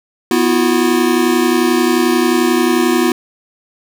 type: chord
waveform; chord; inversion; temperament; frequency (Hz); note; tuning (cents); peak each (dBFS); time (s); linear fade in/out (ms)
square; B suspended fourth; none; equal with one note detuned; 246.9 / 329.6 / 360.9; B3 / E4 / F#4; 0 / 0 / -43; -16 / -16 / -16; 0.31-3.12; 2
effects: none